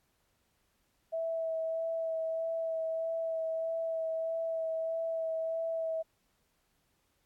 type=tone with vibrato; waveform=sine; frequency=652 Hz; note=E5; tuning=19 cents flat; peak=-31 dBFS; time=1.12-6.03 s; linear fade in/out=20 ms; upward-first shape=sine; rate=1.6 Hz; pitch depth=14 cents each way; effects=pink hiss -75 dBFS RMS until 7.25 s + AAC 64 kbps